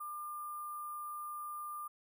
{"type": "tone with sample-and-hold", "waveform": "sine", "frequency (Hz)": 1199, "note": "D6", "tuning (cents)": 36, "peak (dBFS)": -40, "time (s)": [0, 1.88], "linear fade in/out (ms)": 10, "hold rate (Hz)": 11025, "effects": []}